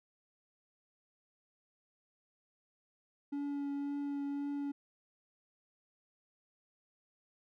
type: tone with vibrato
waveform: triangle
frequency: 283.8 Hz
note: C#4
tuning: 41 cents sharp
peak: -33 dBFS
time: 3.32-4.72 s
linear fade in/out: 10 ms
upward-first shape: triangle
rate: 1.9 Hz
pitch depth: 13 cents each way
effects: none